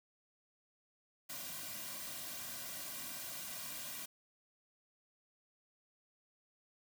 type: noise with comb filter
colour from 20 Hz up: white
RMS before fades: -45 dBFS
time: 1.29-4.06 s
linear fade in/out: 10 ms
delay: 2.3 ms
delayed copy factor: -1
effects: none